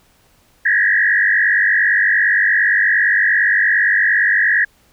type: tone with frequency modulation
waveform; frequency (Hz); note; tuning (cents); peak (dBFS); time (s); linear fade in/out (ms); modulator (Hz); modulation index
sine; 1784; A6; +23; -11; 0.65-4.65; 10; 48.7; 3.2
effects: pink hiss -55 dBFS RMS until 4.92 s